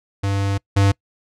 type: tone pair in turn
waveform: square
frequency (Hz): 99 / 99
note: G2 / G2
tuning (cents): +18 / +18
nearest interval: unison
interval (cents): 0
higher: neither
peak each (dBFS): -19 / -13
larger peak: second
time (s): 0.23-0.58 / 0.76-0.92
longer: first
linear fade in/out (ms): 10
effects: noise-tail reverb RT60 0.1 s tail -25 dB re dry + low-pass 8000 Hz 12 dB/octave